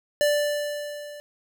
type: tone with level ramp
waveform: square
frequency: 587.3 Hz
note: D5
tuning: in tune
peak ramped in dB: -18 to -39 dBFS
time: 0.21-1.2 s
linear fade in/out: 0 ms
effects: none